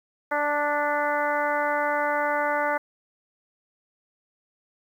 harmonic tone with a mistuned harmonic, 293.7 Hz, D4, in tune, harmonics 1 / 2 / 3 / 4 / 5 / 6 / 7, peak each -36 / -27 / -27 / -31 / -29 / -34 / -34 dBFS, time 0.31-2.78 s, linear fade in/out 10 ms, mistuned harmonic 7, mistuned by -23 cents, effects 9-bit

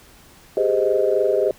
sine chord, Ab major seventh, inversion third, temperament equal with one note detuned, 392 / 415.3 / 514.3 / 622.3 Hz, G4 / Ab4 / C5 / Eb5, 0 / 0 / -30 / 0 cents, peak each -21 dBFS, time 0.57-1.51 s, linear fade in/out 2 ms, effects tanh soft clip ceiling -5 dBFS + pink hiss -49 dBFS RMS until 1.58 s

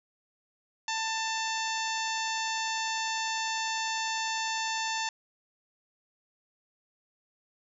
harmonic tone, 890 Hz, A5, 20 cents sharp, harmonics 1 / 2 / 3 / 4 / 5 / 6 / 7 / 8, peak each -33 / -36 / -38 / -39 / -40 / -41 / -41 / -42 dBFS, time 0.88-5.09 s, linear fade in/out 2 ms, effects none

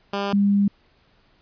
10% pulse / sine tone pair in turn, 200 / 201.1 Hz, G3 / G3, +35 / +44 cents, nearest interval unison, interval 9 cents, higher second, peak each -15 dBFS, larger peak neither, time 0.13-0.33 / 0.33-0.68 s, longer second, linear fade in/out 5 ms, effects pink hiss -60 dBFS RMS until 1.41 s + resampled to 11025 Hz

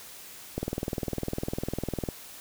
click train, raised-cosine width 2 ms, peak -16 dBFS, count 31, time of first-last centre 0.58-2.088 s, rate 19.9 Hz, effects white hiss -46 dBFS RMS until 2.4 s

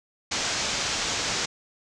white low-pass noise, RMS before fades -28 dBFS, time 0.31-1.46 s, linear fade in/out 10 ms, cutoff 7100 Hz, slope 48 dB/octave, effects none

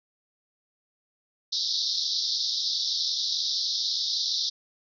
pink band-pass noise, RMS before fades -28 dBFS, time 1.52-4.5 s, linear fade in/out 10 ms, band 3600 to 5600 Hz, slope 96 dB/octave, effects none

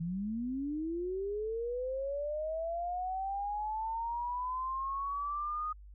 sine linear sweep, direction up, 160 to 1244.5 Hz, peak -33 dBFS, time 0-5.73 s, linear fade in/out 10 ms, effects added 50 Hz sine -49 dBFS peak until 5.94 s

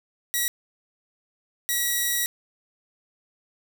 5% pulse tone bursts at uneven times, 1924 Hz, B6, 46 cents flat, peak -12 dBFS, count 2, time 0.34-0.48 / 1.69-2.26 s, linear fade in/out 0 ms, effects 7-bit

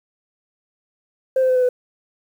sine tone with pitch steps, 523.3 / 517 / 510.8 / 504.6 / 498.5 Hz, C5 / C5 / C5 / B4 / B4, 0 / -21 / -42 / +37 / +16 cents, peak -12 dBFS, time 1.36-1.69 s, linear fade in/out 5 ms, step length 66 ms, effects tanh soft clip ceiling -11 dBFS + 8-bit

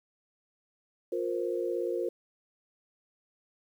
sine chord, F suspended fourth, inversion none, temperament equal with one note detuned, 354.1 / 466.2 / 523.3 Hz, F4 / Bb4 / C5, +24 / 0 / 0 cents, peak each -32 / -33 / -35 dBFS, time 1.12-2.09 s, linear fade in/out 5 ms, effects 10-bit

